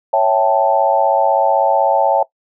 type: chord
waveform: sine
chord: A dominant seventh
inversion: first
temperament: equal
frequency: 554.4 / 659.3 / 784 / 880 Hz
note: C#5 / E5 / G5 / A5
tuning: 0 / 0 / 0 / 0 cents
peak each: -16 dBFS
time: 0.13-2.23 s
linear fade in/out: 5 ms
effects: noise-tail reverb RT60 0.1 s tail -19 dB re dry